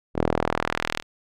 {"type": "tone with band-pass filter sweep", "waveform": "sawtooth", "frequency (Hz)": 40.15, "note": "E1", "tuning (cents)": -45, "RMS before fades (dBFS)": -25, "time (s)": [0.14, 1.03], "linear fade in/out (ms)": 50, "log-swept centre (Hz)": [390, 3300], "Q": 0.89, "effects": []}